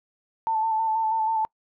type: tone with vibrato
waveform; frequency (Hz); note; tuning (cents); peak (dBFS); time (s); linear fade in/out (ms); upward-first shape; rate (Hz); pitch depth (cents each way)
sine; 886; A5; +12; -21; 0.47-1.45; 0; square; 6.2; 24
effects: noise-tail reverb RT60 0.1 s tail -25 dB re dry